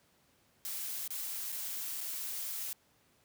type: noise with dropouts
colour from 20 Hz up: blue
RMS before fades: -39 dBFS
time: 0.65-2.73 s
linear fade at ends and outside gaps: 0 ms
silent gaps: 1.077-1.105 / 1.52-1.525 / 2.006-2.011 s
effects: pink hiss -69 dBFS RMS until 3.24 s + high-pass 80 Hz 12 dB/octave